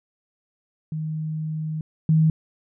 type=tone pair in turn; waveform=sine; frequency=156.3 / 158.21 Hz; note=D#3 / D#3; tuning=+8 / +29 cents; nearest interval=unison; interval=21 cents; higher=second; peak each=-25 / -14 dBFS; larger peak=second; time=0.92-1.81 / 2.09-2.3 s; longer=first; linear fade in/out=2 ms; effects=none